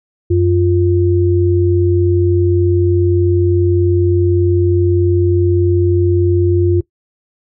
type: tone pair together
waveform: sine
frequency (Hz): 92.5 / 349.2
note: F#2 / F4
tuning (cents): 0 / 0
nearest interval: octave + major seventh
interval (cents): 2300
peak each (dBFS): -12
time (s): 0.3-6.81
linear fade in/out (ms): 10
effects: noise-tail reverb RT60 0.1 s tail -19 dB re dry